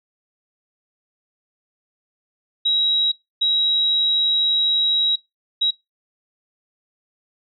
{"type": "tone bursts at uneven times", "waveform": "sine", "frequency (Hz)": 3848, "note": "B7", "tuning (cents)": -46, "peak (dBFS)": -15, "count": 3, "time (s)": [[2.65, 3.12], [3.41, 5.16], [5.61, 5.71]], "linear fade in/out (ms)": 10, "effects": ["noise-tail reverb RT60 0.2 s tail -24 dB re dry"]}